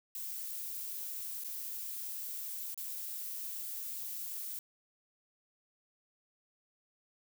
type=noise with dropouts; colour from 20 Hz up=violet; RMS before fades=-41 dBFS; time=0.15-4.59 s; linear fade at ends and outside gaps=1 ms; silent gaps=1.438-1.445 / 2.744-2.776 s; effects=none